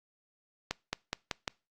accelerating click train, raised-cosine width 0.2 ms, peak -14 dBFS, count 5, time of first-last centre 0.71-1.478 s, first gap 220 ms, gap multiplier 0.91, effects noise-tail reverb RT60 0.3 s tail -24 dB re dry + Opus 48 kbps

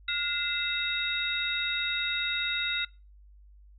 sine tone cluster, 1425 / 2054 / 2654 / 3765 Hz, F6 / C7 / E7 / A#7, +34 / -33 / +11 / +16 cents, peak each -33 / -34 / -36 / -30 dBFS, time 0.08-2.85 s, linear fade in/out 5 ms, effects noise-tail reverb RT60 0.3 s tail -25 dB re dry + added 50 Hz sine -51 dBFS peak until 3.78 s

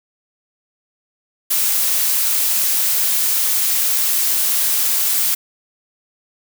blue noise, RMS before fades -17 dBFS, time 1.5-5.35 s, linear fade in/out 10 ms, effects none

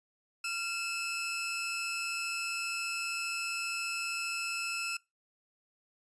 sawtooth tone pair together, 1381 / 2607 Hz, F6 / E7, -20 / -20 cents, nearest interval major seventh, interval 1100 cents, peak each -35 / -31 dBFS, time 0.44-4.97 s, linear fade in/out 5 ms, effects noise-tail reverb RT60 0.2 s tail -20 dB re dry + resampled to 22050 Hz

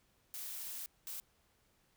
blue noise bursts at uneven times, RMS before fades -44 dBFS, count 2, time 0.34-0.86 / 1.07-1.2 s, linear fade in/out 0 ms, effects pink hiss -73 dBFS RMS until 1.96 s

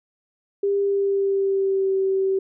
sine tone with pitch glide, 399.8 to 384.6 Hz, G4 to G4, +34 to -33 cents, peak -18 dBFS, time 0.63-2.39 s, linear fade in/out 5 ms, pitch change -67 cents, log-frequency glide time 0.79-1.95 s, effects none

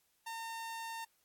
sawtooth tone, 910 Hz, A#5, 42 cents flat, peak -37 dBFS, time 0.26-1.05 s, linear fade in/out 10 ms, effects white hiss -75 dBFS RMS until 1.24 s + AAC 64 kbps

